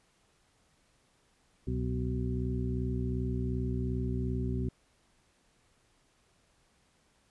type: harmonic tone with a mistuned harmonic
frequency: 62.7 Hz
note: B1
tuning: 27 cents sharp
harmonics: 1 / 2 / 3 / 4 / 6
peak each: -34 / -34 / -39 / -37 / -40 dBFS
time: 1.67-4.69 s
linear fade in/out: 5 ms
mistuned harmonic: 1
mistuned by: +140 cents
effects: pink hiss -69 dBFS RMS until 7.3 s + resampled to 24000 Hz